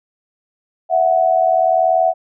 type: tone pair together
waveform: sine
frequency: 659 / 739.7 Hz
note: E5 / F#5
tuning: -1 / -1 cents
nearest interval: major second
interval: 200 cents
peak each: -14 dBFS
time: 0.89-2.14 s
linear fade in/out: 50 ms
effects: none